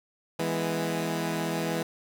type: chord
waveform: 15% pulse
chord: E major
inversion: none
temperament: equal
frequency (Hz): 164.81 / 207.7 / 246.9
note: E3 / G#3 / B3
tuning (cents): 0 / 0 / 0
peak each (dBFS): -23 / -27 / -29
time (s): 0.39-1.83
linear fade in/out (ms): 5
effects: none